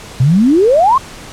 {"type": "exponential sweep", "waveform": "sine", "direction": "up", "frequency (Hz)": [120.1, 1111], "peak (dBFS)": -6, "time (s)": [0.2, 0.98], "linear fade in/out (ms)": 5, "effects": ["pink hiss -32 dBFS RMS until 1.32 s", "low-pass 9000 Hz 12 dB/octave"]}